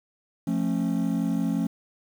triangle chord, F augmented, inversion none, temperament equal with one note detuned, 174.61 / 220 / 271.9 Hz, F3 / A3 / C#4, 0 / 0 / -33 cents, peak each -25 dBFS, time 0.47-1.67 s, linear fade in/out 5 ms, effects tanh soft clip ceiling -13 dBFS + 8-bit

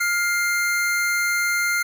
square tone pair together, 1403.2 / 2100 Hz, F6 / C7, +8 / +6 cents, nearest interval perfect fifth, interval 698 cents, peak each -23 dBFS, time 0-1.83 s, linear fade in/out 10 ms, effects none

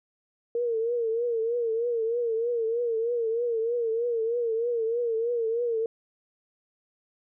sine tone with vibrato, 463.7 Hz, A#4, 9 cents flat, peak -24 dBFS, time 0.55-5.86 s, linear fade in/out 2 ms, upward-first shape triangle, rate 3.2 Hz, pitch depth 90 cents each way, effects none

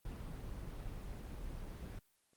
brown noise, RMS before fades -45 dBFS, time 0.05-1.99 s, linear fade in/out 2 ms, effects white hiss -75 dBFS RMS until 2.36 s + Opus 24 kbps

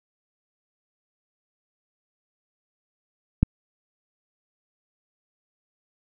click, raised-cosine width 5 ms, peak -4 dBFS, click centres 3.43 s, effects none

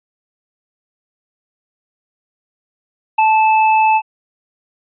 square tone with ADSR envelope, 874 Hz, A5, 12 cents flat, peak -8 dBFS, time 3.18-4.02 s, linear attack 9 ms, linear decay 9 ms, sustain -2 dB, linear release 58 ms, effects resampled to 8000 Hz

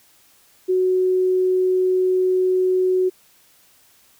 sine tone, 370 Hz, F#4, in tune, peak -15 dBFS, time 0.68-3.1 s, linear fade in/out 20 ms, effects white hiss -55 dBFS RMS until 4.19 s

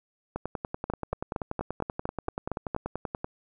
two click trains, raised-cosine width 1 ms, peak -15 / -17 dBFS, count 9 / 31, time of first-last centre 0.9-2.748 / 0.36-3.245 s, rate 4.33 / 10.4 Hz, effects none

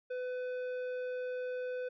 sine tone with tanh clipping, 502 Hz, B4, 28 cents sharp, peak -37 dBFS, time 0.1-1.89 s, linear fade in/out 10 ms, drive 10 dB, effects none

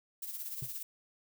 violet noise with tremolo, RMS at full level -39 dBFS, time 0.22-0.83 s, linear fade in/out 5 ms, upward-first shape sine, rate 17 Hz, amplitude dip 55%
triangle tone with exponential decay, 128.5 Hz, C3, 31 cents flat, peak -32 dBFS, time 0.62-0.7 s, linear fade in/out 5 ms, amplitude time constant 17 ms
effects none

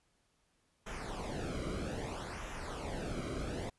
brown noise with flanger, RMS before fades -40 dBFS, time 0.86-3.7 s, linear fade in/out 10 ms, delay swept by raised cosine 0.22 to 1.15 ms, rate 0.62 Hz, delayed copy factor -0.75, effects pink hiss -75 dBFS RMS until 3.78 s + resampled to 24000 Hz

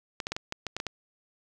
clicks, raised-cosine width 0.2 ms, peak -15 dBFS, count 9, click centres 0.202 / 0.269 / 0.32 / 0.365 / 0.524 / 0.667 / 0.766 / 0.801 / 0.867 s, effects none

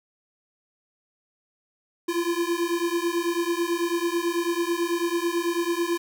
square beating tone pair, 338.2 / 347.3 Hz, E4 / F4, +44 / -10 cents, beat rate 9.1 Hz, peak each -27 dBFS, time 2.08-5.98 s, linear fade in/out 10 ms, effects none

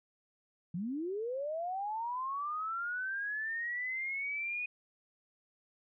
sine linear sweep, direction up, 160 to 2484 Hz, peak -34 dBFS, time 0.74-4.66 s, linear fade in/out 5 ms, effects none

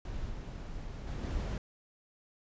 brown noise with level steps, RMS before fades -39 / -41 / -37 / -34 dBFS, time 0.05-1.58 s, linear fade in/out 2 ms, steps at 0.3 / 1.07 / 1.23 s, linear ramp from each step 2 ms, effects resampled to 16000 Hz

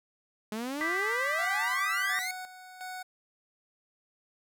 sawtooth exponential sweep, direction up, 208.7 to 2217 Hz, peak -29 dBFS, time 0.52-2.31 s, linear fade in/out 2 ms
sine chord, G major, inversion second, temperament equal, 1174.7 / 1568 / 1975.5 Hz, D6 / G6 / B6, 0 / 0 / 0 cents, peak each -35 / -36 / -30 dBFS, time 0.81-2.19 s, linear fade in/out 0 ms
25% pulse tone with tremolo, 740 Hz, F#5, in tune, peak -34 dBFS, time 1.38-3.03 s, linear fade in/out 10 ms, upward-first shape square, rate 1.4 Hz, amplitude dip 65%
effects none

